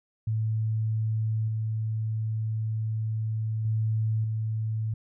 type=tone with level steps; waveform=sine; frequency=110 Hz; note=A2; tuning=in tune; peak=-24 / -26 / -23 / -26 dBFS; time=0.27-4.94 s; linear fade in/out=5 ms; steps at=1.48 / 3.65 / 4.24 s; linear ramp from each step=2 ms; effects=none